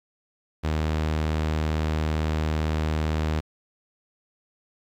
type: tone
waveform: sawtooth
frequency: 77.78 Hz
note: D#2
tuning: in tune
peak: -19 dBFS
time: 0.63-3.41 s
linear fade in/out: 20 ms
effects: low-pass 5000 Hz 12 dB/octave + 9-bit